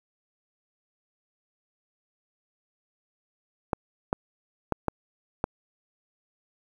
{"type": "clicks", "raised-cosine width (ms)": 1, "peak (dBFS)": -10, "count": 5, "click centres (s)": [3.732, 4.129, 4.723, 4.883, 5.441], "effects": ["8-bit"]}